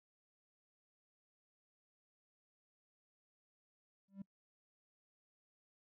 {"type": "tone with exponential growth", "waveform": "triangle", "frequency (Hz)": 196, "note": "G3", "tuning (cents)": 0, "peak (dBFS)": -38, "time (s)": [4.08, 4.22], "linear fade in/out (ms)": 5, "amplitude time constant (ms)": 30, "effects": ["noise-tail reverb RT60 0.1 s tail -25 dB re dry", "tanh soft clip ceiling -37 dBFS"]}